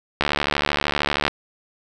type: click train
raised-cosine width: 0.3 ms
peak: -3 dBFS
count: 79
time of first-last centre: 0.21-1.28 s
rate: 72.9 Hz
effects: none